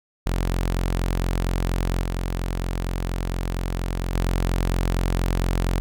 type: tone with level steps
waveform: sawtooth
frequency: 44.29 Hz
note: F1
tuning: 25 cents sharp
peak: -17 / -20 / -16 dBFS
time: 0.26-5.8 s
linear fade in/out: 0 ms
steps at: 2.03 / 4.14 s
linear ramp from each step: 2 ms
effects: none